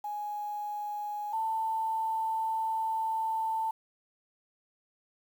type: tone pair in turn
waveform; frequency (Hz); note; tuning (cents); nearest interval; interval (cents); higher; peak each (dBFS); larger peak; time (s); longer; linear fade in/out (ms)
sine; 833 / 889.6; G#5 / A5; +5 / +19; minor second; 114; second; -33 / -28; second; 0.04-1.33 / 1.33-3.71; second; 5
effects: 9-bit